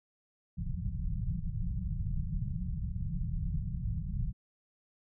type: low-pass noise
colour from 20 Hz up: pink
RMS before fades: -34 dBFS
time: 0.57-4.33 s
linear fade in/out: 20 ms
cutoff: 190 Hz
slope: 96 dB/octave
effects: none